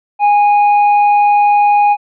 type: tone with hard clipping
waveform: sine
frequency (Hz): 824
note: G#5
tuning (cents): -14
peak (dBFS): -8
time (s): 0.19-1.97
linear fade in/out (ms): 50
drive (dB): 4
effects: resampled to 11025 Hz